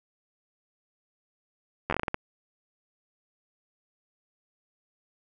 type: slowing click train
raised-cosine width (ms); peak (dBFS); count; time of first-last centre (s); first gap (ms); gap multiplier
0.5; -12; 9; 1.9-2.144; 11; 1.28
effects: none